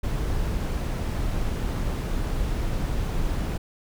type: noise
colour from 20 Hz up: brown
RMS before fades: -26 dBFS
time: 0.03-3.58 s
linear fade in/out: 10 ms
effects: none